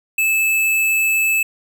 square tone, 2616 Hz, E7, 14 cents flat, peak -15 dBFS, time 0.18-1.43 s, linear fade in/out 5 ms, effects none

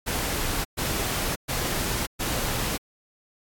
pink noise bursts, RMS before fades -27 dBFS, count 4, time 0.06-2.78 s, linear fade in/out 20 ms, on 590 ms, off 120 ms, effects AAC 64 kbps

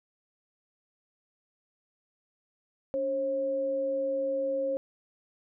sine tone pair together, 287 / 538.8 Hz, D4 / C#5, -40 / -49 cents, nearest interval major seventh, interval 1091 cents, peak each -38 / -27 dBFS, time 2.94-4.77 s, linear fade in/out 0 ms, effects none

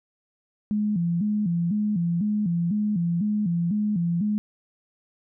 sine tone with vibrato, 189.3 Hz, F#3, 40 cents sharp, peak -21 dBFS, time 0.71-4.38 s, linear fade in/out 0 ms, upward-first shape square, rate 2 Hz, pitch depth 180 cents each way, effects none

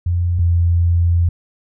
sine tone pair in turn, 87.31 / 85.71 Hz, F2 / F2, 0 / -32 cents, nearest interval unison, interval 32 cents, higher first, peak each -14 / -11 dBFS, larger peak second, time 0.06-0.39 / 0.39-1.29 s, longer second, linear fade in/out 5 ms, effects none

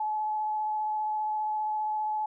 sine tone with vibrato, 856 Hz, A5, 48 cents flat, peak -27 dBFS, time 0-2.26 s, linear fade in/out 5 ms, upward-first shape sine, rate 15 Hz, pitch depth 10 cents each way, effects none

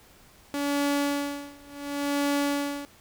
sawtooth tone with tremolo, 285.2 Hz, C#4, 49 cents sharp, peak -19 dBFS, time 0.54-2.85 s, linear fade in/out 0 ms, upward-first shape sine, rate 0.7 Hz, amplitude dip 95%, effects pink hiss -55 dBFS RMS until 3 s

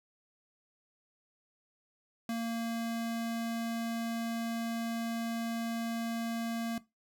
square tone, 230 Hz, A#3, 23 cents flat, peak -33 dBFS, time 2.29-6.78 s, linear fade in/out 2 ms, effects noise-tail reverb RT60 0.2 s tail -17 dB re dry

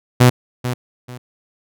sawtooth tone with echo, 124.3 Hz, B2, 12 cents sharp, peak -3 dBFS, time 0.2-0.3 s, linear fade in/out 10 ms, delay 440 ms, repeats 2, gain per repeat -12 dB, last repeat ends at 1.18 s, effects none

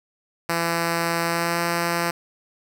5% pulse tone with pitch glide, 168.4 to 170.65 Hz, E3 to F3, +37 to -40 cents, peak -10 dBFS, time 0.49-2.11 s, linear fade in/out 5 ms, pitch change +23 cents, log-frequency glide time 1.25-1.6 s, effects none

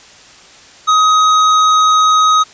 triangle tone with hard clipping, 1261 Hz, D#6, 23 cents sharp, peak -9 dBFS, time 0.87-2.44 s, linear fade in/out 20 ms, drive 17 dB, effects white hiss -40 dBFS RMS until 2.53 s + resampled to 16000 Hz

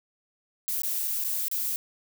violet noise with dropouts, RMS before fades -29 dBFS, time 0.68-1.76 s, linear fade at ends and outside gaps 0 ms, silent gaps 0.819-0.834 / 1.074-1.078 / 1.239-1.247 / 1.482-1.514 s, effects none

